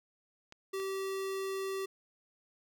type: clicks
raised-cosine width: 0.2 ms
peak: -32 dBFS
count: 2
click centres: 0.524 / 0.8 s
type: tone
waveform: square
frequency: 386.3 Hz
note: G4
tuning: 25 cents flat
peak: -35 dBFS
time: 0.73-1.86 s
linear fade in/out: 10 ms
effects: none